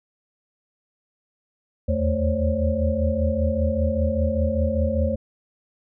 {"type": "tone cluster", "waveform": "sine", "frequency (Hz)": [77.4, 82.5, 222.4, 530, 565], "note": ["D#2", "E2", "A3", "C5", "C#5"], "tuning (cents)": [-9, 2, 19, 22, 33], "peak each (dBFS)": [-27, -23, -26, -26, -28], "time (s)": [1.88, 5.16], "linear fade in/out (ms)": 10, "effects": []}